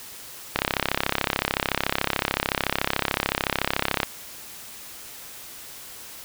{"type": "click train", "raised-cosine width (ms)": 0.3, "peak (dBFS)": -4, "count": 118, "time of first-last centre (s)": [0.56, 4.032], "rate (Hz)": 33.7, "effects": ["white hiss -41 dBFS RMS until 6.24 s"]}